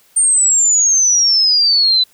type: exponential sweep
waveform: sine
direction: down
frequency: 8870 to 3967 Hz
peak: -9 dBFS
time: 0.16-2.04 s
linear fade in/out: 10 ms
effects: white hiss -52 dBFS RMS until 2.13 s